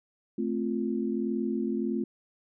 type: chord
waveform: sine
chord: F major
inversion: first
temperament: equal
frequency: 220 / 261.6 / 349.2 Hz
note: A3 / C4 / F4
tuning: 0 / 0 / 0 cents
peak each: -30 / -32 / -32 dBFS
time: 0.38-2.04 s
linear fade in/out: 5 ms
effects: none